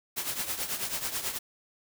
white noise with tremolo, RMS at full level -30 dBFS, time 0.16-1.39 s, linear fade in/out 20 ms, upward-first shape triangle, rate 9.2 Hz, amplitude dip 75%, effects none

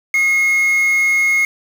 triangle tone with quantisation, 2159 Hz, C#7, 46 cents flat, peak -10 dBFS, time 0.14-1.45 s, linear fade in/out 2 ms, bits 5, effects none

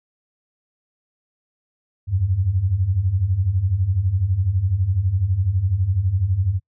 sine beating tone pair, 85.8 / 97.8 Hz, F2 / G2, -30 / -4 cents, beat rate 12 Hz, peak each -23 / -18 dBFS, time 2.07-6.6 s, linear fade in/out 50 ms, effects noise-tail reverb RT60 0.1 s tail -25 dB re dry

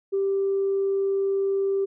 sine tone, 392 Hz, G4, in tune, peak -20 dBFS, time 0.12-1.86 s, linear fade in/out 20 ms, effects tanh soft clip ceiling -16 dBFS

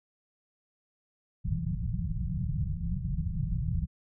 white low-pass noise, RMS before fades -31 dBFS, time 1.44-3.87 s, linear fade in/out 20 ms, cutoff 180 Hz, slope 96 dB/octave, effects none

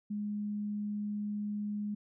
sine tone, 207.7 Hz, G#3, in tune, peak -33 dBFS, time 0.1-1.95 s, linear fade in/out 10 ms, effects none

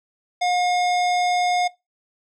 square tone with low-pass filter, 717 Hz, F5, 45 cents sharp, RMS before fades -21 dBFS, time 0.41-1.68 s, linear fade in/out 10 ms, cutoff 5800 Hz, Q 1, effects noise-tail reverb RT60 0.2 s tail -19 dB re dry

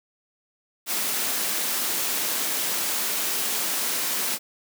white high-pass noise, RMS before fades -26 dBFS, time 0.86-4.39 s, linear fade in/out 50 ms, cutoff 180 Hz, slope 24 dB/octave, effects none

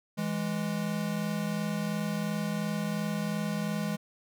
square tone pair together, 164.85 / 207.7 Hz, E3 / G#3, 0 / 0 cents, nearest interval major third, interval 400 cents, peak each -34 / -32 dBFS, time 0.17-3.97 s, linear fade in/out 20 ms, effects none

